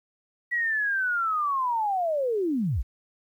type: linear sweep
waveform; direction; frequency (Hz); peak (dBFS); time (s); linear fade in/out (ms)
sine; down; 1946 to 38.89; -23; 0.51-2.83; 20
effects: 10-bit